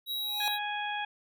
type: tone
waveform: square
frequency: 3858 Hz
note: B7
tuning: 41 cents flat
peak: -32 dBFS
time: 0.06-0.59 s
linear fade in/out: 50 ms
type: tone with exponential growth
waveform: square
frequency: 830.6 Hz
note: G#5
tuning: in tune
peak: -27 dBFS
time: 0.15-0.48 s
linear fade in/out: 1 ms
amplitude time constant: 70 ms
type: harmonic tone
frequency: 830.6 Hz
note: G#5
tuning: in tune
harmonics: 1 / 2 / 3 / 4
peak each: -34 / -37 / -39 / -40 dBFS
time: 0.4-1.05 s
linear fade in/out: 5 ms
effects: none